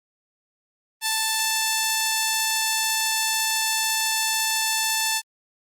5% pulse tone, 882 Hz, A5, 4 cents sharp, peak -9 dBFS, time 1.01-5.22 s, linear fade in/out 50 ms, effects Opus 24 kbps

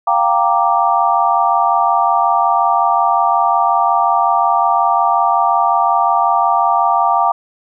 sine chord, G minor seventh, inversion third, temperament equal, 698.5 / 784 / 932.3 / 1174.7 Hz, F5 / G5 / Bb5 / D6, 0 / 0 / 0 / 0 cents, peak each -16 dBFS, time 0.07-7.32 s, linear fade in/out 5 ms, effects none

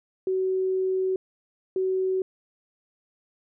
sine tone bursts at uneven times, 376.2 Hz, F#4, 29 cents sharp, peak -22 dBFS, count 2, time 0.27-1.16 / 1.76-2.22 s, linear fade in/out 2 ms, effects none

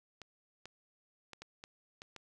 clicks, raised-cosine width 0.2 ms, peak -30 dBFS, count 7, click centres 0.217 / 0.656 / 1.333 / 1.42 / 1.639 / 2.019 / 2.163 s, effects none

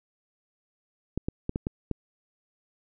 clicks, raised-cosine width 3 ms, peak -15 dBFS, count 6, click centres 1.176 / 1.285 / 1.494 / 1.559 / 1.669 / 1.913 s, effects none

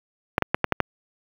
clicks, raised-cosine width 0.5 ms, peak -3 dBFS, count 6, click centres 0.381 / 0.423 / 0.545 / 0.643 / 0.723 / 0.803 s, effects high-pass 60 Hz 12 dB/octave + 7-bit

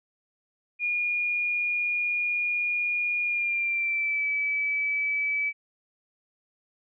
sine tone with pitch glide, 2432 to 2298 Hz, D#7 to D7, -40 to -38 cents, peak -24 dBFS, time 0.79-5.53 s, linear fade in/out 50 ms, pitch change -98 cents, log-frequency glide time 3.23-4.27 s, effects none

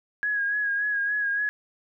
sine tone with vibrato, 1656 Hz, G#6, 5 cents flat, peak -23 dBFS, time 0.23-1.49 s, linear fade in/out 0 ms, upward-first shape sine, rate 3.5 Hz, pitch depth 37 cents each way, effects none

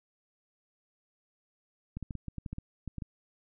clicks, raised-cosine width 5 ms, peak -25 dBFS, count 12, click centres 1.97 / 2.027 / 2.108 / 2.153 / 2.283 / 2.383 / 2.462 / 2.53 / 2.584 / 2.877 / 2.983 / 3.022 s, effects none

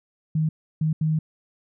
sine tone bursts at uneven times, 156.7 Hz, D#3, 13 cents sharp, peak -19 dBFS, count 3, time 0.35-0.49 / 0.81-0.93 / 1.01-1.19 s, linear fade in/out 5 ms, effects none

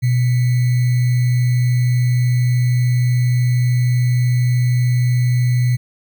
sine tone with sample-and-hold, 123.5 Hz, B2, in tune, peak -12 dBFS, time 0.02-5.77 s, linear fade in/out 20 ms, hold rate 2100 Hz, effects none

